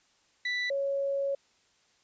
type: tone pair in turn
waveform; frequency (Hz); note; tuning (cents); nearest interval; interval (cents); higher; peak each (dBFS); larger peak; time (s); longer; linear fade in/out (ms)
35% pulse / sine; 1975.5 / 554.4; B6 / C#5; 0 / 0; octave + minor seventh; 2200; first; -27; neither; 0.45-0.7 / 0.7-1.35; second; 5
effects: white hiss -67 dBFS RMS until 2.03 s + resampled to 16000 Hz